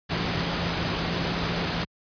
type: tone in noise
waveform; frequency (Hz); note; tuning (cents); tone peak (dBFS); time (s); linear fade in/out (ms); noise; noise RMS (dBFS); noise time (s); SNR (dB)
sine; 169.9; F3; -47; -32; 0.09-1.85; 20; pink; -27; 0.09-1.85; -8
effects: high-pass 60 Hz 12 dB/octave + resampled to 11025 Hz